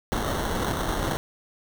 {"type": "noise with sample-and-hold", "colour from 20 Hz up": "pink", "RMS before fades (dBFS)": -27, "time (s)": [0.12, 1.17], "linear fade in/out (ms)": 0, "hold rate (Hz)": 2450, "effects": []}